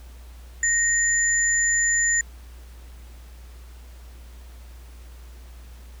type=tone pair together; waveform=sine; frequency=1864.7 / 7040 Hz; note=A#6 / A8; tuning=0 / 0 cents; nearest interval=octave + major seventh; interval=2300 cents; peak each=-21 dBFS; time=0.63-2.21 s; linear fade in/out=2 ms; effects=added 60 Hz sine -40 dBFS peak until 6 s + pink hiss -53 dBFS RMS until 6 s